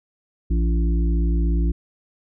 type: harmonic tone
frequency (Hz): 56.8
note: A#1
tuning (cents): -44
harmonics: 1 / 3 / 5 / 6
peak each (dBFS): -17 / -27 / -31 / -33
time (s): 0.5-1.72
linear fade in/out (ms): 10
effects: none